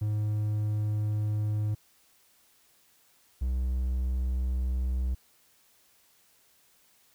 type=tone pair in turn; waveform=triangle; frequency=105.9 / 63.28 Hz; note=G#2 / B1; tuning=+34 / +43 cents; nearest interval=major sixth; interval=891 cents; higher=first; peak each=-24 dBFS; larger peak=neither; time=0.01-1.75 / 3.41-5.15 s; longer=neither; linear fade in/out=10 ms; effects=white hiss -64 dBFS RMS until 7.14 s